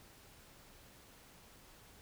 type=silence; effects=pink hiss -60 dBFS RMS until 2.01 s